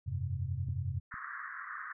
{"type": "chord", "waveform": "sine", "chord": "F suspended second", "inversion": "none", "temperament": "just", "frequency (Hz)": [87.31, 98.22, 130.96], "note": ["F2", "G2", "C3"], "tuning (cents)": [0, 4, 2], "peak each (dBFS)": -37, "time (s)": [0.06, 1], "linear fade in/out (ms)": 20}
{"type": "clicks", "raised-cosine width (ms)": 5, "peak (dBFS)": [-33, -39], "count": 2, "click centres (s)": [0.687, 1.141]}
{"type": "band-pass noise", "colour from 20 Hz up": "pink", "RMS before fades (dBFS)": -43, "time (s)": [1.11, 1.93], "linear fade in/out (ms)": 10, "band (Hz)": [1100, 1900], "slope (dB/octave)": 96}
{"effects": []}